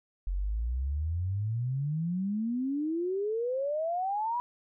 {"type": "exponential sweep", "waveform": "sine", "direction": "up", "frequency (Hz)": [43.65, 987.8], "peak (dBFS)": -28, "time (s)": [0.27, 4.4], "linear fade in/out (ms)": 0, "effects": []}